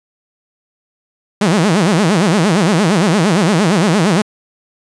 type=tone with vibrato; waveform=sawtooth; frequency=184.4 Hz; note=F#3; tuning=6 cents flat; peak=-6 dBFS; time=1.41-4.22 s; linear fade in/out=5 ms; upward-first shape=sine; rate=8.7 Hz; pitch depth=280 cents each way; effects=resampled to 22050 Hz